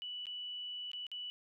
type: tone with dropouts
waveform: sine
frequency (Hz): 2960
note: F#7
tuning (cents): 0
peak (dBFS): -40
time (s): 0.02-1.3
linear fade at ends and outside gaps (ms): 0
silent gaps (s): 0.256-0.268 / 0.916-0.933 / 1.067-1.116
effects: none